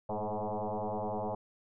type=tone with frequency modulation; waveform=sine; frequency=110.9 Hz; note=A2; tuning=14 cents sharp; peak=-32 dBFS; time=0.09-1.35 s; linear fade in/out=5 ms; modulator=106 Hz; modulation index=7.9; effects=none